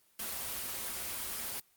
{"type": "noise with comb filter", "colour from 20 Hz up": "white", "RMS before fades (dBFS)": -38, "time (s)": [0.19, 1.6], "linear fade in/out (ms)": 5, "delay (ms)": 6.6, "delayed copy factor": -0.75, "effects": ["white hiss -68 dBFS RMS until 1.76 s", "Opus 24 kbps"]}